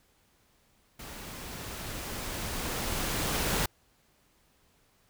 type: noise with level ramp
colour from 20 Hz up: pink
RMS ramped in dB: -44 to -28 dBFS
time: 0.99-3.66 s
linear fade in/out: 5 ms
effects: pink hiss -67 dBFS RMS until 5.09 s